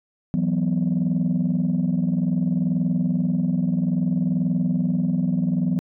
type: chord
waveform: sine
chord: E suspended second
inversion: none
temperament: just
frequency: 164.81 / 185.42 / 247.2 Hz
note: E3 / F#3 / B3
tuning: 0 / +4 / +2 cents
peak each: -22 / -21 / -23 dBFS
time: 0.34-5.79 s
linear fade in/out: 0 ms
effects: tanh soft clip ceiling -14 dBFS